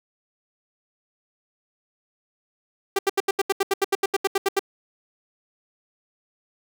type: tone bursts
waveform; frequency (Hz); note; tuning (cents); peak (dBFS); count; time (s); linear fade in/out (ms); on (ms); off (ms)
sawtooth; 392; G4; 0; -14; 16; 2.96-4.594; 5; 29; 78
effects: none